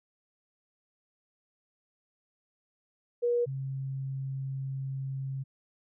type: tone pair in turn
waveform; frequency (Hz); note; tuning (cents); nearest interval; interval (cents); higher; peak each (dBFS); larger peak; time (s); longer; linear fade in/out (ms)
sine; 479.8 / 134.64; A#4 / C3; +50 / +50; octave + minor seventh; 2200; first; -24 / -32; first; 3.22-3.46 / 3.46-5.44; second; 20
effects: none